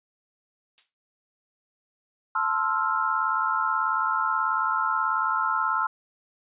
violet noise with exponential decay, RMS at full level -36 dBFS, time 0.78-0.94 s, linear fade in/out 0 ms, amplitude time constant 33 ms
sine chord, F major seventh, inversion first, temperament equal, 880 / 1046.5 / 1318.5 / 1396.9 Hz, A5 / C6 / E6 / F6, 0 / 0 / 0 / 0 cents, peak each -30 / -28 / -26 / -28 dBFS, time 2.35-5.87 s, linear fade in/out 5 ms
effects resampled to 8000 Hz

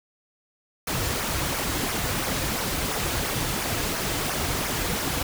pink noise with flanger, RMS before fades -27 dBFS, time 0.87-5.23 s, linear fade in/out 5 ms, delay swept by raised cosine 0.25 to 5.15 ms, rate 2.9 Hz, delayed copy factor -0.55, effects none

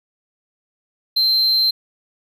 triangle tone with amplitude modulation, 4120 Hz, C8, 28 cents flat, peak -11 dBFS, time 1.16-1.71 s, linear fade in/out 10 ms, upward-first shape sine, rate 269 Hz, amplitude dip 30%, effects none

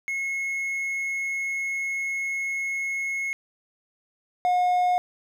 triangle tone pair in turn, 2174 / 720.9 Hz, C#7 / F#5, -34 / -45 cents, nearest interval octave + perfect fifth, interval 1911 cents, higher first, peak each -24 / -17 dBFS, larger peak second, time 0.08-3.33 / 4.45-4.98 s, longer first, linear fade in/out 0 ms, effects none

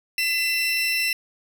30% pulse tone pair together, 2014 / 2687 Hz, B6 / E7, +33 / +33 cents, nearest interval perfect fourth, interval 500 cents, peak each -25 / -19 dBFS, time 0.18-1.13 s, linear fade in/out 2 ms, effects none

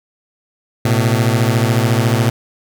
sawtooth beating tone pair, 112.1 / 126.1 Hz, A2 / B2, +33 / +36 cents, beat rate 14 Hz, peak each -10 / -12 dBFS, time 0.85-2.3 s, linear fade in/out 5 ms, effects none

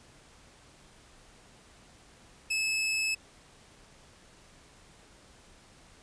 sawtooth tone, 2600 Hz, E7, 24 cents flat, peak -24 dBFS, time 2.5-3.15 s, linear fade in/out 10 ms, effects pink hiss -57 dBFS RMS until 6.02 s + resampled to 22050 Hz

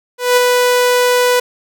sawtooth tone with ADSR envelope, 493.9 Hz, B4, in tune, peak -3 dBFS, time 0.18-1.4 s, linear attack 190 ms, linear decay 13 ms, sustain -3 dB, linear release 7 ms, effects none

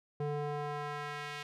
square tone with band-pass filter sweep, 146.83 Hz, D3, in tune, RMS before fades -38 dBFS, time 0.2-1.43 s, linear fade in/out 5 ms, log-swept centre 400 to 2600 Hz, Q 1, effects none

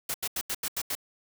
white noise bursts, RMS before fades -31 dBFS, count 7, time 0.09-0.952 s, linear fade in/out 5 ms, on 52 ms, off 83 ms, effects none

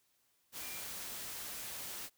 sine tone in noise, 2381 Hz, D7, 23 cents sharp, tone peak -51 dBFS, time 0.59-0.83 s, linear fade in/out 50 ms, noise white, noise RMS -44 dBFS, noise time 0.52-2.1 s, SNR -10 dB, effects white hiss -75 dBFS RMS until 2.17 s

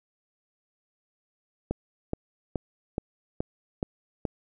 click train, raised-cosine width 2 ms, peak -14 dBFS, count 7, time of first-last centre 1.71-4.252 s, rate 2.36 Hz, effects none

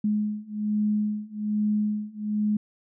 sine beating tone pair, 210 / 211.2 Hz, G#3 / G#3, +19 / +29 cents, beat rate 1.2 Hz, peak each -27 / -26 dBFS, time 0.04-2.57 s, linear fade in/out 5 ms, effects none

